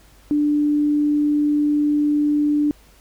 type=tone; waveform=sine; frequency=295.2 Hz; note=D4; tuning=9 cents sharp; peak=-15 dBFS; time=0.31-2.71 s; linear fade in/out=0 ms; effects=added 50 Hz sine -50 dBFS peak until 3 s + pink hiss -53 dBFS RMS until 3 s